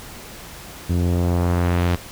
sawtooth tone with low-pass filter sweep, 87.6 Hz, F2, 6 cents sharp, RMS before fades -19 dBFS, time 0.89-1.96 s, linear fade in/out 10 ms, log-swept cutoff 280 to 4300 Hz, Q 0.9, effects pink hiss -38 dBFS RMS until 2.11 s

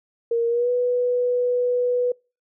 sine tone with pitch glide, 466.2 to 492.2 Hz, A#4 to B4, 0 to -6 cents, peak -18 dBFS, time 0.31-2.12 s, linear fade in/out 5 ms, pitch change +94 cents, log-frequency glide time 0.48-0.7 s, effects noise-tail reverb RT60 0.3 s tail -26 dB re dry

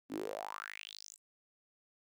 sawtooth tone with high-pass filter sweep, 51.91 Hz, G#1, in tune, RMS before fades -44 dBFS, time 0.09-1.18 s, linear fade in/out 50 ms, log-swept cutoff 250 to 8500 Hz, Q 6.8, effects none

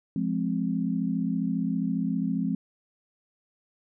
sine chord, F minor, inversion none, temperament just, 174.61 / 209.5 / 261.9 Hz, F3 / Ab3 / C4, 0 / +15 / +2 cents, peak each -29 dBFS, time 0.16-2.55 s, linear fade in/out 2 ms, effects none

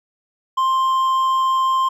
triangle tone with hard clipping, 1051 Hz, C6, 7 cents sharp, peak -16 dBFS, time 0.57-1.89 s, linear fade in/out 10 ms, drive 7 dB, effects none

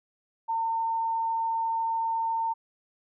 sine tone, 907 Hz, A#5, 48 cents flat, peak -25 dBFS, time 0.48-2.54 s, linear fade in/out 20 ms, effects none

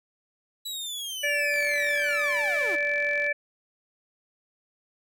sawtooth linear sweep, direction down, 3951 to 296.3 Hz, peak -29 dBFS, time 0.65-2.76 s, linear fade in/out 10 ms
harmonic tone, 581 Hz, D5, 19 cents flat, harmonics 1 / 3 / 4, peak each -30 / -27 / -27 dBFS, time 1.23-3.33 s, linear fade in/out 10 ms
click train, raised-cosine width 0.2 ms, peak -26 dBFS, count 80, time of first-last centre 1.54-3.265 s, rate 45.8 Hz
effects none

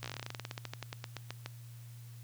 slowing click train, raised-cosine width 0.2 ms, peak -22 dBFS, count 25, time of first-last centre 0.03-1.46 s, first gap 14 ms, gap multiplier 1.11, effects added 118 Hz sine -47 dBFS peak until 2.23 s + white hiss -61 dBFS RMS until 2.23 s

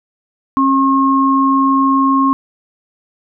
sine tone pair together, 270.7 / 1078.7 Hz, C#4 / C#6, -41 / -48 cents, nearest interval 2 octaves, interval 2393 cents, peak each -12 dBFS, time 0.57-2.33 s, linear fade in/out 0 ms, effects none

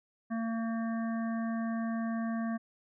harmonic tone, 227.2 Hz, A#3, 44 cents flat, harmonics 1 / 3 / 5 / 7 / 8, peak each -31 / -41 / -45 / -48 / -49 dBFS, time 0.3-2.58 s, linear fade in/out 20 ms, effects none

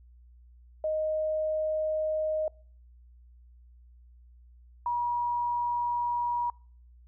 sine tone pair in turn, 622.3 / 960.1 Hz, D#5 / B5, 0 / -49 cents, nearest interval minor sixth, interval 751 cents, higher second, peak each -26 dBFS, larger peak neither, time 0.84-2.48 / 4.86-6.5 s, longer neither, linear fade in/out 2 ms, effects noise-tail reverb RT60 0.5 s tail -26 dB re dry + added 60 Hz sine -52 dBFS peak until 7.07 s

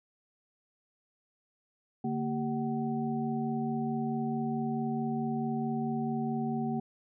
sine tone cluster, 144.6 / 229.2 / 389.4 / 754 Hz, D3 / A#3 / G4 / F#5, -27 / -29 / -12 / +32 cents, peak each -37 / -31 / -39 / -38 dBFS, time 2.04-6.8 s, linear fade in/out 5 ms, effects none

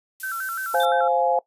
violet noise, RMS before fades -34 dBFS, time 0.2-0.85 s, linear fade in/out 0 ms
sine tone with vibrato, 1444 Hz, F#6, 43 cents flat, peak -26 dBFS, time 0.23-1.08 s, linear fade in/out 5 ms, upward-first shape square, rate 5.8 Hz, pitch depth 110 cents each way
sine chord, F minor, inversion second, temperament just, 523.8 / 698.5 / 838.1 Hz, C5 / F5 / Ab5, +2 / 0 / +16 cents, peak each -22 dBFS, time 0.74-1.39 s, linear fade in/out 2 ms
triangle tone with exponential decay, 3566 Hz, A7, 22 cents sharp, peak -25 dBFS, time 0.8-1.21 s, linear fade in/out 2 ms, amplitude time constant 88 ms
effects noise-tail reverb RT60 0.1 s tail -20 dB re dry + resampled to 32000 Hz

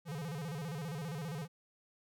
square tone with vibrato, 155.56 Hz, D#3, in tune, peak -39 dBFS, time 0.05-1.48 s, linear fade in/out 50 ms, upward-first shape square, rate 15 Hz, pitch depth 160 cents each way, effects none

